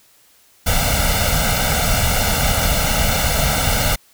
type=noise with comb filter; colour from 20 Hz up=pink; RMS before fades=-17 dBFS; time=0.66-3.96 s; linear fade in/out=10 ms; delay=1.4 ms; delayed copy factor=+0.9; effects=white hiss -53 dBFS RMS until 4.13 s